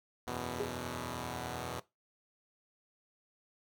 5% pulse chord, E suspended second, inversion none, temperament equal, 82.41 / 92.5 / 123.47 Hz, E2 / F#2 / B2, 0 / 0 / 0 cents, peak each -31 / -34 / -29 dBFS, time 0.27-1.8 s, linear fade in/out 5 ms
sine tone with exponential decay, 410.1 Hz, G#4, 22 cents flat, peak -30 dBFS, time 0.6-0.76 s, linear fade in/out 1 ms, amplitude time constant 33 ms
effects noise-tail reverb RT60 0.2 s tail -18 dB re dry

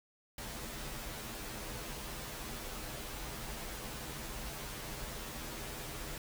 pink noise with comb filter, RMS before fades -43 dBFS, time 0.38-6.18 s, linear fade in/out 2 ms, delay 11 ms, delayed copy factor -0.9, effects none

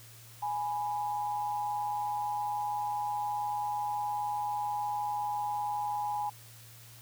sine tone pair together, 830.6 / 989.3 Hz, G#5 / B5, 0 / +3 cents, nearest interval minor third, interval 303 cents, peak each -31 / -38 dBFS, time 0.42-6.3 s, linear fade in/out 10 ms, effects added 115 Hz sine -53 dBFS peak until 7.01 s + white hiss -54 dBFS RMS until 7.01 s

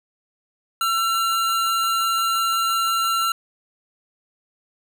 square tone pair together, 1347.1 / 2811 Hz, E6 / F7, +37 / +11 cents, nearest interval octave + minor second, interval 1274 cents, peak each -20 / -29 dBFS, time 0.81-3.32 s, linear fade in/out 2 ms, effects none

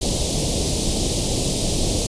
pink band-stop noise, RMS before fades -21 dBFS, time 0.01-2.07 s, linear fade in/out 10 ms, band 650 to 3400 Hz, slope 24 dB/octave, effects resampled to 22050 Hz

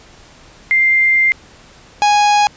sine / 45% pulse tone pair in turn, 2097 / 828.4 Hz, C7 / G#5, +3 / -5 cents, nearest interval octave + major third, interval 1608 cents, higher first, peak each -9 dBFS, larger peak neither, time 0.71-1.32 / 2.02-2.47 s, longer first, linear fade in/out 0 ms, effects pink hiss -43 dBFS RMS until 2.56 s + resampled to 16000 Hz

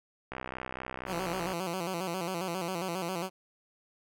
click train, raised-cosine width 0.5 ms, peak -22 dBFS, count 78, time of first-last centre 0.32-1.519 s, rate 64.2 Hz
10% pulse tone with vibrato, 178.6 Hz, F3, 39 cents sharp, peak -24 dBFS, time 1.06-3.3 s, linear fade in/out 50 ms, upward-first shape square, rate 7.4 Hz, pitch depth 93 cents each way
effects none

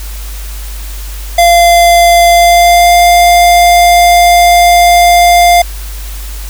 square tone with pitch glide, 690 to 699.2 Hz, F5 to F5, -21 to +2 cents, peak -3 dBFS, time 1.38-5.62 s, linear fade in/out 5 ms, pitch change +23 cents, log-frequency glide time 2.3-2.95 s, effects added 50 Hz sine -19 dBFS peak until 6.49 s + white hiss -29 dBFS RMS until 6.49 s

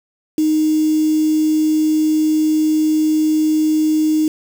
sine tone with quantisation, 310 Hz, D#4, 6 cents flat, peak -12 dBFS, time 0.38-4.28 s, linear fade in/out 2 ms, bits 5, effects none

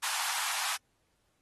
pink high-pass noise, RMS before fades -33 dBFS, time 0.02-0.77 s, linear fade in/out 20 ms, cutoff 780 Hz, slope 48 dB/octave, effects pink hiss -75 dBFS RMS until 1.41 s + AAC 32 kbps

